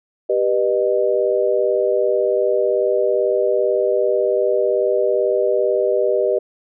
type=chord; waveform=sine; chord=G augmented; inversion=none; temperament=just; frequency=392 / 490 / 612.5 Hz; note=G4 / B4 / D#5; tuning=0 / -14 / -27 cents; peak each=-19 dBFS; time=0.29-6.39 s; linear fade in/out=10 ms; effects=none